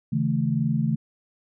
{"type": "chord", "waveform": "sine", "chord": "A major", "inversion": "first", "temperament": "equal with one note detuned", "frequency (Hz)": [138.59, 160.68, 220], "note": ["C#3", "E3", "A3"], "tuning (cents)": [0, -44, 0], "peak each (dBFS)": -25, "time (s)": [0.12, 0.96], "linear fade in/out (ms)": 10, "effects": []}